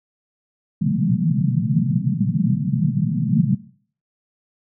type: band-pass noise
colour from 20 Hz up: pink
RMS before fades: -19 dBFS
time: 0.81-3.55 s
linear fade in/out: 10 ms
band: 120 to 230 Hz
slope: 96 dB/octave
effects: noise-tail reverb RT60 0.5 s tail -18 dB re dry